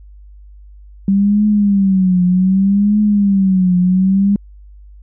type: tone with vibrato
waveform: sine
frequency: 194.4 Hz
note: G3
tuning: 14 cents flat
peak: -9 dBFS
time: 1.08-4.36 s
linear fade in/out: 2 ms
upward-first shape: triangle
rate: 0.65 Hz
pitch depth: 150 cents each way
effects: added 50 Hz sine -36 dBFS peak until 5.02 s